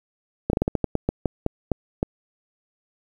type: slowing click train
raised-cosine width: 2 ms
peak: -7 dBFS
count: 13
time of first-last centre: 0.5-2.029 s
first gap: 32 ms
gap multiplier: 1.23
effects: 8-bit